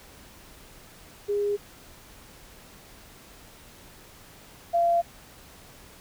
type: tone pair in turn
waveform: sine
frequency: 409 / 685.3 Hz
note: G#4 / F5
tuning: -26 / -33 cents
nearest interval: major sixth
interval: 893 cents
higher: second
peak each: -23 / -19 dBFS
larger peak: second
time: 1.28-1.57 / 4.73-5.02 s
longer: neither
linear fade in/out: 20 ms
effects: pink hiss -50 dBFS RMS until 6 s